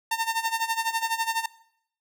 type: tone with tremolo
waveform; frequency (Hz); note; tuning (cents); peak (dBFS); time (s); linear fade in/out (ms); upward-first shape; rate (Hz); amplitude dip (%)
sawtooth; 907; A#5; -48; -18; 0.11-1.46; 5; sine; 12; 80
effects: noise-tail reverb RT60 0.7 s tail -20 dB re dry